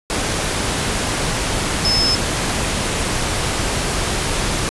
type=tone in noise; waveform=sine; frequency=5210 Hz; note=E8; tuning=21 cents flat; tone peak=-15 dBFS; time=1.85-2.15 s; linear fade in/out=0 ms; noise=pink; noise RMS=-20 dBFS; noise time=0.1-4.69 s; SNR=+2 dB; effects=resampled to 24000 Hz